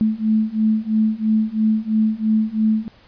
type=beating tone pair; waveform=sine; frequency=216.3 / 219.3 Hz; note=A3 / A3; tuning=-29 / -6 cents; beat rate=3 Hz; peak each=-19 / -18 dBFS; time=0.01-2.88 s; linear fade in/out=0 ms; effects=pink hiss -51 dBFS RMS until 3.07 s + resampled to 11025 Hz